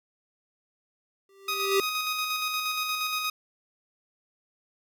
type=tone with exponential growth; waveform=square; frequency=392 Hz; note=G4; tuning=in tune; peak=-20 dBFS; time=1.29-1.8 s; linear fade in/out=2 ms; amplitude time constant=110 ms
type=tone with tremolo; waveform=15% pulse; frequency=1252 Hz; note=D#6; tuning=10 cents sharp; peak=-20 dBFS; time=1.48-3.3 s; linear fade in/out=5 ms; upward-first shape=square; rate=8.5 Hz; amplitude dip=30%
effects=none

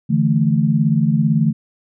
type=chord; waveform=sine; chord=D suspended second; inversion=none; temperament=equal; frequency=146.83 / 164.81 / 220 Hz; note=D3 / E3 / A3; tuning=0 / 0 / 0 cents; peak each=-17 dBFS; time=0.09-1.53 s; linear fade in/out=20 ms; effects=none

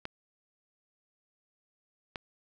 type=clicks; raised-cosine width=0.3 ms; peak=-20 dBFS; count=2; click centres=0.054 / 2.158 s; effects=none

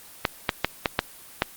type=clicks; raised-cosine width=0.3 ms; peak=-3 dBFS; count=6; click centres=0.252 / 0.492 / 0.646 / 0.858 / 0.991 / 1.421 s; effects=white hiss -46 dBFS RMS until 1.56 s + Opus 24 kbps

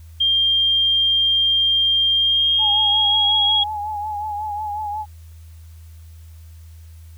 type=tone with pitch glide; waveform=sine; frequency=3196 to 3305 Hz; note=G7 to G#7; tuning=+33 to -9 cents; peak=-14 dBFS; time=0.2-3.64 s; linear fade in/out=10 ms; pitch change=+58 cents; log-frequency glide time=2.14-3.27 s
type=tone with vibrato; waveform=sine; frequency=841 Hz; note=G#5; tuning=22 cents sharp; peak=-23 dBFS; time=2.58-5.06 s; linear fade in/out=50 ms; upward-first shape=triangle; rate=5.5 Hz; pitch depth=59 cents each way
effects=added 81 Hz sine -38 dBFS peak until 7.17 s + white hiss -56 dBFS RMS until 7.17 s

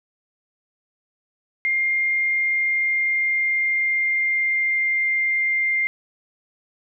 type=tone with pitch glide; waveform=sine; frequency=2115 to 2103 Hz; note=C7 to C7; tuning=+18 to +8 cents; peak=-18 dBFS; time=1.65-5.87 s; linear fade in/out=0 ms; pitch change=-10 cents; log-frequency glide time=2.27-5 s; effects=none

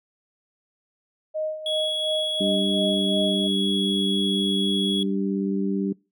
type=tone with tremolo; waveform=sine; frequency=622.3 Hz; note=D#5; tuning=in tune; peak=-23 dBFS; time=1.34-3.48 s; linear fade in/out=20 ms; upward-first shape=sine; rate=2.8 Hz; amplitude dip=70%
type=tone; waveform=triangle; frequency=3348 Hz; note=G#7; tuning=13 cents sharp; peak=-23 dBFS; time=1.66-5.03 s; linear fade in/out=2 ms
type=harmonic tone; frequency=98 Hz; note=G2; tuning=in tune; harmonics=2 / 3 / 4; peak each=-24 / -28 / -30 dBFS; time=2.4-5.93 s; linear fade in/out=10 ms
effects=noise-tail reverb RT60 0.3 s tail -25 dB re dry

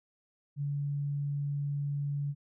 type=tone; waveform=sine; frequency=143.1 Hz; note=D3; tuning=45 cents flat; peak=-30 dBFS; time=0.56-2.35 s; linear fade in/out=50 ms; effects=none

